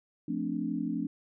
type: chord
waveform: sine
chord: D minor seventh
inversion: first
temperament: equal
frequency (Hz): 174.61 / 220 / 261.6 / 293.7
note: F3 / A3 / C4 / D4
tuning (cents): 0 / 0 / 0 / 0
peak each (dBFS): -37 / -35 / -35 / -34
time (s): 0.28-1.07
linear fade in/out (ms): 5
effects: none